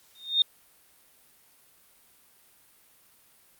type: tone with exponential growth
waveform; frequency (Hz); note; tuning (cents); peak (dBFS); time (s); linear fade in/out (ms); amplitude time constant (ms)
sine; 3669; A#7; -28; -15; 0.15-0.42; 2; 57
effects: white hiss -60 dBFS RMS until 3.59 s + Opus 48 kbps